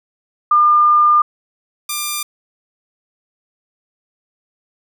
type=tone pair in turn; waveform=sine / 5% pulse; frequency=1204 / 1193.6 Hz; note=D6 / D6; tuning=+43 / +28 cents; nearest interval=unison; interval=15 cents; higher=first; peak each=-8 dBFS; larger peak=neither; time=0.51-1.22 / 1.89-2.23 s; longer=first; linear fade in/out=5 ms; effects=none